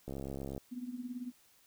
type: click train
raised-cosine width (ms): 2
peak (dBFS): -28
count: 35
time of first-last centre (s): 0.08-0.579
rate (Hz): 68.2
type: tone with tremolo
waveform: sine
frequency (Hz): 246.9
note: B3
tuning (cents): 0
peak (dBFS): -35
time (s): 0.71-1.32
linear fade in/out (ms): 20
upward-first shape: triangle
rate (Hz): 18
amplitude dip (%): 85
effects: white hiss -66 dBFS RMS until 1.66 s